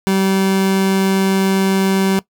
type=tone; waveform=30% pulse; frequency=192.5 Hz; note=G3; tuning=31 cents flat; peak=-10 dBFS; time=0.07-2.19 s; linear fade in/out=0 ms; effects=noise-tail reverb RT60 0.1 s tail -20 dB re dry